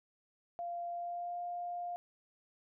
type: tone with pitch glide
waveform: sine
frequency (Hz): 693 to 703.1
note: F5 to F5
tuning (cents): -14 to +11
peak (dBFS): -37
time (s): 0.59-1.96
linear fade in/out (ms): 0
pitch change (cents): +25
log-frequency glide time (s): 0.89-1.39
effects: none